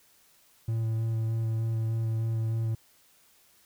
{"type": "tone with vibrato", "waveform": "triangle", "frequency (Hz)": 112.5, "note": "A2", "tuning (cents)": 39, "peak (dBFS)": -24, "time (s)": [0.68, 2.75], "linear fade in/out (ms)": 5, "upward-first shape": "square", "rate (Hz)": 3.3, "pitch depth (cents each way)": 10, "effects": ["white hiss -62 dBFS RMS until 3.65 s"]}